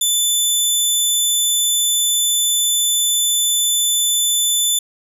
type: tone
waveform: 15% pulse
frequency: 3514 Hz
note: A7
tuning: 3 cents flat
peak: -7 dBFS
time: 0.01-4.79 s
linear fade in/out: 5 ms
effects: resampled to 32000 Hz + 8-bit